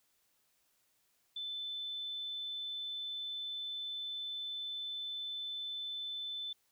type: tone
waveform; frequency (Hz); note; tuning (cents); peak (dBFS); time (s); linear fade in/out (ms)
sine; 3520; A7; 0; -38; 1.36-6.53; 5
effects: white hiss -75 dBFS RMS until 6.71 s

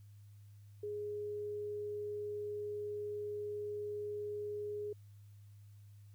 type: tone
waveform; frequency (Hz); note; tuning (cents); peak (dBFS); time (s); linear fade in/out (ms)
sine; 416.2; G#4; +4; -38; 0.83-4.93; 5
effects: added 102 Hz sine -54 dBFS peak until 6.14 s + white hiss -75 dBFS RMS until 6.14 s

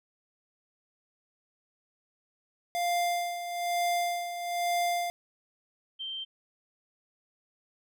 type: tone with tremolo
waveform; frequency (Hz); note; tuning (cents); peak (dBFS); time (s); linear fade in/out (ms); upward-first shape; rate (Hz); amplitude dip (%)
square; 698.5; F5; 0; -26; 2.75-5.1; 0; sine; 1.1; 65
type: tone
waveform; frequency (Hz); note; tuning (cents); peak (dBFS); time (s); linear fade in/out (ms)
sine; 3136; G7; 0; -34; 5.99-6.25; 20
effects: none

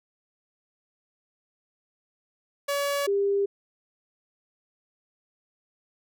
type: tone pair in turn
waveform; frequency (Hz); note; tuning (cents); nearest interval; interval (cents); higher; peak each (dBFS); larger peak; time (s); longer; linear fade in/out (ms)
sawtooth / sine; 567 / 399.5; C#5 / G4; +39 / +33; tritone; 606; first; -21; neither; 2.68-3.07 / 3.07-3.46; neither; 10
effects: none

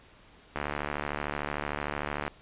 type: click train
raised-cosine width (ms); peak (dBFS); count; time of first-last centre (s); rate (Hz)
0.5; -16; 127; 0.56-2.279; 73.3
effects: pink hiss -56 dBFS RMS until 2.41 s + resampled to 8000 Hz

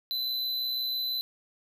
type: tone with amplitude modulation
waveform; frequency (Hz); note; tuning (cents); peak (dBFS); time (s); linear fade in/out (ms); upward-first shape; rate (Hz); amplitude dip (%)
square; 4019; B7; +30; -27; 0.11-1.21; 0; sine; 126; 45
effects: none

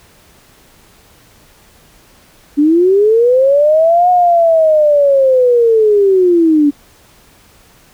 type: linear two-way sweep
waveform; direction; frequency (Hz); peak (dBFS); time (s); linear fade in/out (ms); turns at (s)
sine; up then down; 283 to 727 to 283; -6; 2.57-6.71; 20; 4.1
effects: pink hiss -46 dBFS RMS until 7.93 s

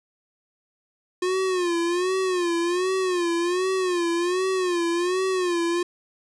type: tone with vibrato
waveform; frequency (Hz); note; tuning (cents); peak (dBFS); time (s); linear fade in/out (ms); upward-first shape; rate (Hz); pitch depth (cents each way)
square; 358.1; F4; +43; -22; 1.22-5.83; 5; sine; 1.3; 100
effects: resampled to 22050 Hz + 9-bit

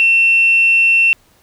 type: tone with quantisation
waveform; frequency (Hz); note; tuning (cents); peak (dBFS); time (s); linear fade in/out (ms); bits
sine; 2700; E7; +41; -8; 0-1.13; 0; 6
effects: pink hiss -53 dBFS RMS until 1.42 s

